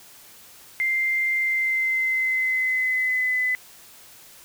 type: tone with pitch glide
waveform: sine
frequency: 2093 to 2010 Hz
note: C7 to B6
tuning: 0 to +30 cents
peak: -20 dBFS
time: 0.8-3.55 s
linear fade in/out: 0 ms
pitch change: -70 cents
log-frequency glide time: 1.36-3.4 s
effects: white hiss -48 dBFS RMS until 4.44 s